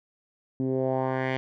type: tone with low-pass filter sweep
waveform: 10% pulse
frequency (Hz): 130.81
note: C3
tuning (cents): 0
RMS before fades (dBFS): -27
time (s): 0.6-1.37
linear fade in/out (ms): 0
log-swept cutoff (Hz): 270 to 2700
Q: 2.2
effects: none